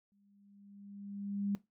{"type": "tone with exponential growth", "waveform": "sine", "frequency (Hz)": 200.9, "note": "G3", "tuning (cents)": 43, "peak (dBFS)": -30, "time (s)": [0.12, 1.55], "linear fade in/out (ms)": 0, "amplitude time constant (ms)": 310, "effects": ["noise-tail reverb RT60 0.2 s tail -18 dB re dry"]}